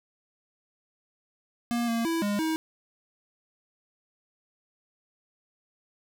square tone with pitch steps, 236.9 / 230.7 / 330.5 / 204.6 / 318.7 Hz, A#3 / A#3 / E4 / G#3 / D#4, +28 / -18 / +5 / -26 / +42 cents, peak -26 dBFS, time 1.71-2.56 s, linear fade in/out 0 ms, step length 170 ms, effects none

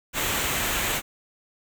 pink noise with comb filter, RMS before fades -26 dBFS, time 0.13-1.02 s, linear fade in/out 50 ms, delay 0.2 ms, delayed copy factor -0.5, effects none

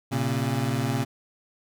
25% pulse beating tone pair, 116.54 / 135.54 Hz, A#2 / C#3, 0 / -39 cents, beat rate 19 Hz, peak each -23 dBFS, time 0.11-1.05 s, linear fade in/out 20 ms, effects none

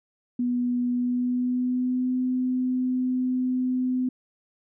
sine tone with pitch glide, 245.2 to 254 Hz, B3 to B3, -12 to +49 cents, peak -22 dBFS, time 0.39-4.09 s, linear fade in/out 5 ms, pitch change +61 cents, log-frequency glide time 0.91-2.16 s, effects none

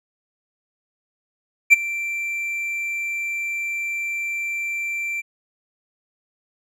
triangle tone with ADSR envelope, 2350 Hz, D7, 1 cent sharp, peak -3 dBFS, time 1.7-5.22 s, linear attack 30 ms, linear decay 18 ms, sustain -19 dB, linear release 24 ms, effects none

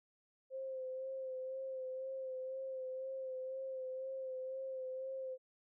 sine tone with vibrato, 523.3 Hz, C5, in tune, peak -40 dBFS, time 0.5-5.38 s, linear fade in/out 50 ms, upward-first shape sine, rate 2 Hz, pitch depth 27 cents each way, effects none

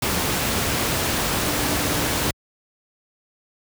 sine tone in noise, 294.9 Hz, D4, 7 cents sharp, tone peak -31 dBFS, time 1.47-2.29 s, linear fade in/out 5 ms, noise pink, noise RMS -22 dBFS, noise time 0.02-2.31 s, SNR -12 dB, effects high-pass 60 Hz 12 dB/octave

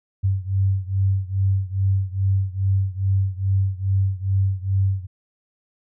sine beating tone pair, 95.8 / 98.2 Hz, G2 / G2, -39 / +4 cents, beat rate 2.4 Hz, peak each -20 / -22 dBFS, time 0.23-5.07 s, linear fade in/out 20 ms, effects none

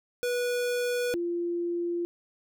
square / sine tone pair in turn, 488.4 / 345.4 Hz, B4 / F4, -19 / -19 cents, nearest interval tritone, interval 600 cents, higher first, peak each -27 / -27 dBFS, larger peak neither, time 0.23-1.14 / 1.14-2.05 s, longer neither, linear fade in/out 0 ms, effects none

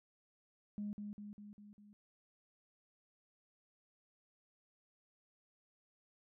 sine tone with echo, 206.9 Hz, G#3, 6 cents flat, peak -38 dBFS, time 0.78-0.93 s, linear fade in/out 0 ms, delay 200 ms, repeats 5, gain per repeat -4 dB, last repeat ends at 1.93 s, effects tanh soft clip ceiling -34 dBFS

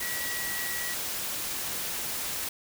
sine tone in noise, 1931 Hz, B6, 39 cents flat, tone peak -35 dBFS, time 0.01-0.94 s, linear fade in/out 5 ms, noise white, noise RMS -33 dBFS, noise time 0-2.49 s, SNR -5 dB, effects none

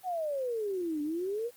sine exponential two-way sweep, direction down then up, 763 to 290 to 495.6 Hz, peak -30 dBFS, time 0.03-1.51 s, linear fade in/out 50 ms, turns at 1.02 s, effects white hiss -58 dBFS RMS until 1.56 s + Opus 24 kbps

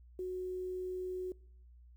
sine tone with quantisation, 367.9 Hz, F#4, 10 cents flat, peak -36 dBFS, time 0.19-1.32 s, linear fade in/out 2 ms, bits 11, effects noise-tail reverb RT60 0.7 s tail -24 dB re dry + added 60 Hz sine -55 dBFS peak until 1.96 s

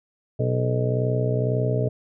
harmonic tone with a mistuned harmonic, 62 Hz, B1, 7 cents sharp, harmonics 2 / 3 / 4 / 5 / 6 / 7 / 8 / 9 / 10, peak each -22 / -34 / -33 / -36 / -39 / -27 / -33 / -39 / -29 dBFS, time 0.39-1.89 s, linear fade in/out 10 ms, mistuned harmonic 6, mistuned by +100 cents, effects none

